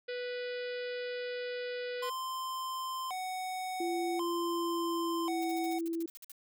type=harmonic tone; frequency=492.7 Hz; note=B4; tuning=4 cents flat; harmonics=1 / 3 / 4 / 5 / 6 / 7 / 8 / 9 / 10; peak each=-36 / -46 / -48 / -50 / -52 / -53 / -54 / -55 / -56 dBFS; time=0.08-2.1 s; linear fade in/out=10 ms
type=tone with vibrato; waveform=square; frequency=880 Hz; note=A5; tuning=in tune; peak=-36 dBFS; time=2.02-5.79 s; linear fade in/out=10 ms; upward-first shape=square; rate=0.46 Hz; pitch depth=290 cents each way
type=tone with pitch glide; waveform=sine; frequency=343 to 332.1 Hz; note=F4 to E4; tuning=-31 to +13 cents; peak=-32 dBFS; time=3.8-6.06 s; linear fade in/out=5 ms; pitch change=-56 cents; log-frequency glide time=4.35-5.47 s
type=noise bursts; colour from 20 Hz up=blue; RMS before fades=-48 dBFS; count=13; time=5.42-6.318 s; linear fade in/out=0 ms; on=22 ms; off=51 ms
effects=none